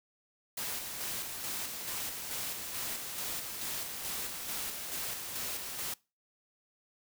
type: noise with tremolo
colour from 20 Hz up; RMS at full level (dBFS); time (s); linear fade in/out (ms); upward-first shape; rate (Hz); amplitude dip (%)
white; -37; 0.57-5.94; 5; square; 2.3; 35
effects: noise-tail reverb RT60 0.3 s tail -24 dB re dry